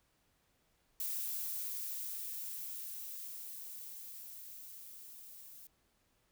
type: noise with level ramp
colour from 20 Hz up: violet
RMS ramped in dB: -38 to -54 dBFS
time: 1-5.67 s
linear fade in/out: 2 ms
effects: pink hiss -75 dBFS RMS until 6.31 s